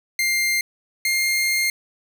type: tone pair in turn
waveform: sawtooth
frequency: 2100 / 2118 Hz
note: C7 / C7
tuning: +6 / +21 cents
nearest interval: unison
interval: 15 cents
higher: second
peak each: -15 dBFS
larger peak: neither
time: 0.19-0.61 / 1.05-1.7 s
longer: second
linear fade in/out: 2 ms
effects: none